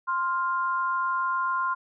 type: tone pair together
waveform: sine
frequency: 1048.8 / 1400 Hz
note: C6 / F6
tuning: +4 / +4 cents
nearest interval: perfect fourth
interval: 500 cents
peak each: -25 / -29 dBFS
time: 0.07-1.75 s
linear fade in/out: 20 ms
effects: none